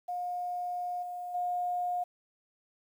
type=tone with level steps; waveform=sine; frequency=714 Hz; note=F5; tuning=38 cents sharp; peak=-32 / -36 / -29 dBFS; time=0.08-2.04 s; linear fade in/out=10 ms; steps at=1.02 / 1.34 s; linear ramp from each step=10 ms; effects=10-bit